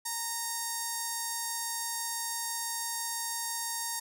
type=tone with notch filter; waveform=5% pulse; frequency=926 Hz; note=A#5; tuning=12 cents flat; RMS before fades=-35 dBFS; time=0.05-4 s; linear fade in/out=10 ms; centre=2900 Hz; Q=0.83; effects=none